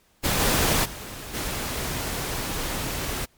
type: noise with level steps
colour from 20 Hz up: pink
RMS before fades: -23 / -21 / -37 / -29 dBFS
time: 0.23-3.26 s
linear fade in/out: 20 ms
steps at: 0.39 / 0.84 / 1.33 s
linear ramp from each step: 20 ms
effects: pink hiss -62 dBFS RMS until 3.37 s + MP3 96 kbps